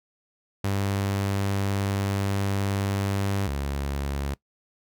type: tone pair in turn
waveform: sawtooth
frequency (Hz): 98.9 / 69.93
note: G2 / C#2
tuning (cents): +16 / +16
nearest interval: tritone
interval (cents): 600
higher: first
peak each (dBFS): -20 / -23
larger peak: first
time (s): 0.64-3.47 / 3.47-4.34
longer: first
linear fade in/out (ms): 5
effects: noise-tail reverb RT60 0.1 s tail -21 dB re dry